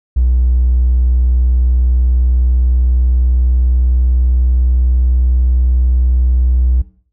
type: tone with pitch glide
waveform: triangle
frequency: 61.74 to 62.24 Hz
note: B1 to B1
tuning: 0 to +14 cents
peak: -5 dBFS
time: 0.16-6.82 s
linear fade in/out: 10 ms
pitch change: +14 cents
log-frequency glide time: 0.68-5.39 s
effects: noise-tail reverb RT60 0.5 s tail -20 dB re dry + tanh soft clip ceiling -5 dBFS